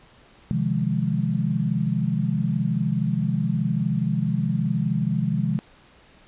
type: chord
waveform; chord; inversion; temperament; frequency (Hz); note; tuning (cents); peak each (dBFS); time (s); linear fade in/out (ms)
sine; F minor seventh; second; equal; 130.81 / 155.56 / 174.61 / 207.7; C3 / Eb3 / F3 / Ab3; 0 / 0 / 0 / 0; -26; 0.51-5.59; 0
effects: pink hiss -53 dBFS RMS until 6.27 s + resampled to 8000 Hz